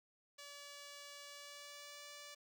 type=tone with pitch glide; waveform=5% pulse; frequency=574 to 581.7 Hz; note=D5 to D5; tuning=-40 to -17 cents; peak=-40 dBFS; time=0.38-2.35 s; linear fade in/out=10 ms; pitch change=+23 cents; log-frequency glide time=1.27-2.08 s; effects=none